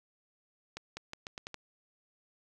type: accelerating click train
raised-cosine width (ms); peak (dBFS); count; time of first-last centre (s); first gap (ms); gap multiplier
0.2; -23; 7; 0.77-1.543; 200; 0.82
effects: none